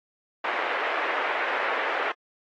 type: band-pass noise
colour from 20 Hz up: white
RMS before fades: -28 dBFS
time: 0.44-2.12 s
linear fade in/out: 5 ms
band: 420 to 2100 Hz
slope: 24 dB/octave
effects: AAC 32 kbps